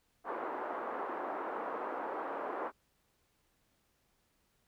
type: band-pass noise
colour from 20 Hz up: white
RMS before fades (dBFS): -39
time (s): 0.24-2.72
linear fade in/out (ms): 50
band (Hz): 310 to 1200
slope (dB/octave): 24
effects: pink hiss -75 dBFS RMS until 4.67 s